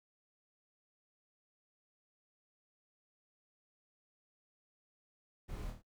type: noise with echo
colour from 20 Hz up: brown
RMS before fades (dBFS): -43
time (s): 5.48-5.72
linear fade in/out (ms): 20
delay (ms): 26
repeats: 4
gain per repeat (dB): -4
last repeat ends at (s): 5.824
effects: noise-tail reverb RT60 0.1 s tail -25 dB re dry